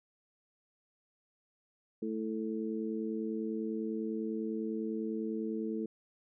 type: harmonic tone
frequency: 110 Hz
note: A2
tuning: in tune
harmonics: 2 / 3 / 4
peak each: -36 / -38 / -39 dBFS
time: 2.02-5.86 s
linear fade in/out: 5 ms
effects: none